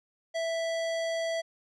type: tone with low-pass filter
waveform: square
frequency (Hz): 659.3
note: E5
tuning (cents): 0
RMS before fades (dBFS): -31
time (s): 0.34-1.42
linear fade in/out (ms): 20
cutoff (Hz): 6100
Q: 0.89
effects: none